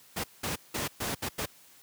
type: noise bursts at uneven times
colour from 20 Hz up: pink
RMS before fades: -32 dBFS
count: 6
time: 0.16-0.24 / 0.43-0.56 / 0.74-0.88 / 1-1.15 / 1.22-1.29 / 1.38-1.46 s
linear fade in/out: 10 ms
effects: white hiss -57 dBFS RMS until 1.82 s + high-pass 80 Hz 12 dB/octave